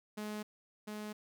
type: tone with echo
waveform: sawtooth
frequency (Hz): 211.4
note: G#3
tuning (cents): +31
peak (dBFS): -35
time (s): 0.17-0.43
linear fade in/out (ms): 10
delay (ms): 700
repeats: 1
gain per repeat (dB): -2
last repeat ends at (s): 1.13
effects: none